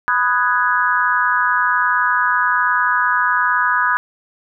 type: chord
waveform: sine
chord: G# minor seventh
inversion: first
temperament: equal with one note detuned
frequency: 992.9 / 1244.5 / 1480 / 1661.2 Hz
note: B5 / D#6 / F#6 / G#6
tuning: +9 / 0 / 0 / 0 cents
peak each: -19 dBFS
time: 0.08-3.97 s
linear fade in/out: 0 ms
effects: none